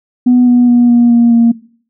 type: tone with pitch steps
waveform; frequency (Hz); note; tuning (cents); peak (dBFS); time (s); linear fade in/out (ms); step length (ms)
sine; 247.4 / 244.4 / 241.5 / 238.6 / 235.7 / 232.8; B3 / B3 / B3 / A#3 / A#3 / A#3; +3 / -18 / -39 / +41 / +19 / -2; -3; 0.26-1.52; 10; 210
effects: noise-tail reverb RT60 0.5 s tail -21 dB re dry + tanh soft clip ceiling -1 dBFS